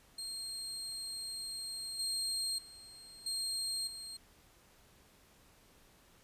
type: tone with level steps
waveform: 30% pulse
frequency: 4211 Hz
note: C8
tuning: 10 cents sharp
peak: -37 / -31 / -49 / -32 / -41 dBFS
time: 0.18-4.17 s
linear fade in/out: 5 ms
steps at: 1.99 / 2.58 / 3.26 / 3.87 s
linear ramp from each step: 5 ms
effects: pink hiss -64 dBFS RMS until 6.23 s + resampled to 32000 Hz